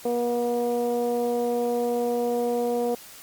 15% pulse tone with low-pass filter, 240 Hz, B3, 49 cents flat, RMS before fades -25 dBFS, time 0.05-2.95 s, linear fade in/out 5 ms, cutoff 570 Hz, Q 3.3, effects white hiss -45 dBFS RMS until 3.22 s + Opus 48 kbps

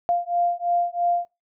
sine beating tone pair, 696 / 699 Hz, F5 / F5, -6 / +1 cents, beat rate 3 Hz, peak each -23 dBFS, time 0.09-1.25 s, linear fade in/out 0 ms, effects noise-tail reverb RT60 0.2 s tail -20 dB re dry

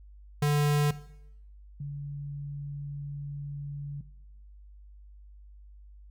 square / sine tone pair in turn, 146.83 / 142.81 Hz, D3 / D3, 0 / -48 cents, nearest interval unison, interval 48 cents, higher first, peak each -23 / -33 dBFS, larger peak first, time 0.42-0.91 / 1.8-4.01 s, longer second, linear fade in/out 5 ms, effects noise-tail reverb RT60 0.8 s tail -17 dB re dry + added 50 Hz sine -48 dBFS peak until 6.1 s

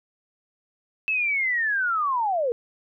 sine linear sweep, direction down, 2640 to 451 Hz, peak -21 dBFS, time 1.08-2.52 s, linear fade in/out 0 ms, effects none

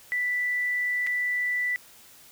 sine tone with dropouts, 1975.5 Hz, B6, in tune, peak -24 dBFS, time 0.12-1.76 s, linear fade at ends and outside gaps 0 ms, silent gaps 1.066-1.071 s, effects white hiss -52 dBFS RMS until 2.31 s

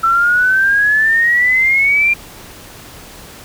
sine exponential sweep, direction up, 1329 to 2400 Hz, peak -9 dBFS, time 0.03-2.14 s, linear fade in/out 10 ms, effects pink hiss -36 dBFS RMS until 3.44 s

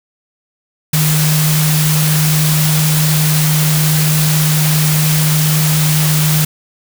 sine tone in noise, 154 Hz, D#3, 17 cents flat, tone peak -11 dBFS, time 0.93-6.45 s, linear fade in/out 5 ms, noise white, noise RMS -17 dBFS, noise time 0.93-6.45 s, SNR +3 dB, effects none

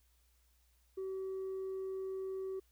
triangle tone with tanh clipping, 381.4 Hz, G4, 47 cents flat, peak -38 dBFS, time 0.97-2.6 s, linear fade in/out 10 ms, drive 6 dB, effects added 60 Hz sine -69 dBFS peak until 2.71 s + white hiss -75 dBFS RMS until 2.71 s

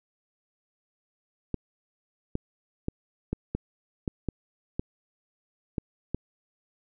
clicks, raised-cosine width 3 ms, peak -15 dBFS, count 10, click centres 1.543 / 2.354 / 2.884 / 3.33 / 3.55 / 4.078 / 4.287 / 4.795 / 5.782 / 6.146 s, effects none

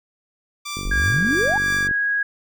10% pulse tone with tremolo, 1174.7 Hz, D6, in tune, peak -18 dBFS, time 0.65-1.88 s, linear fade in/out 10 ms, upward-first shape triangle, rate 3 Hz, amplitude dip 65%
click train, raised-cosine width 3 ms, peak -19 dBFS, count 56, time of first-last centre 0.77-1.911 s, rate 48.2 Hz
sine exponential sweep, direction up, 35.28 to 907 Hz, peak -20 dBFS, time 0.85-1.58 s, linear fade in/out 10 ms
sine tone with pitch glide, 1635 to 1652.1 Hz, G#6 to G#6, -28 to -10 cents, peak -18 dBFS, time 0.91-2.23 s, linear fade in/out 5 ms, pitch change +18 cents, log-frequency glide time 1.11-1.59 s
effects none

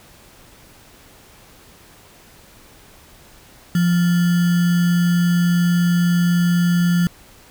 sine tone with sample-and-hold, 174.3 Hz, F3, 3 cents flat, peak -13 dBFS, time 3.75-7.07 s, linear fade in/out 2 ms, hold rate 1575 Hz, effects pink hiss -47 dBFS RMS until 7.5 s

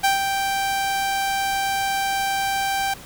sawtooth tone with ADSR envelope, 784 Hz, G5, in tune, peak -11 dBFS, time 0.03-2.94 s, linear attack 16 ms, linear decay 140 ms, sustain -6 dB, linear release 6 ms, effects pink hiss -41 dBFS RMS until 3.05 s

